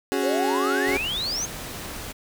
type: chord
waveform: 35% pulse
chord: C# suspended fourth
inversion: none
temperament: equal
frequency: 277.2 / 370 / 415.3 Hz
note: C#4 / F#4 / G#4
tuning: 0 / 0 / 0 cents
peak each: -25 dBFS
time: 0.12-0.97 s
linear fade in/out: 0 ms
type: exponential sweep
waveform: sine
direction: up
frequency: 505 to 6540 Hz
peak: -25 dBFS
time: 0.23-1.46 s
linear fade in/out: 10 ms
type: noise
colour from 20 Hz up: pink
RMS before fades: -35 dBFS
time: 0.86-2.13 s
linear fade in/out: 20 ms
effects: none